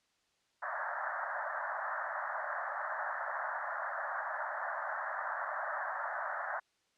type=band-pass noise; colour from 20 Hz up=white; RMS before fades=-38 dBFS; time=0.62-6.6 s; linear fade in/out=10 ms; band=580 to 1800 Hz; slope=96 dB/octave; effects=white hiss -75 dBFS RMS until 6.97 s + low-pass 6000 Hz 12 dB/octave